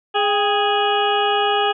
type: harmonic tone with a mistuned harmonic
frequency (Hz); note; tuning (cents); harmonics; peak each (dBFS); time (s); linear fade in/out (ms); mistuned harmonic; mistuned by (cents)
415.3; G#4; 0; 1 / 2 / 3 / 4 / 6 / 7 / 8; -21 / -19 / -24 / -27 / -30 / -24 / -30; 0.14-1.73; 20; 2; -58
effects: none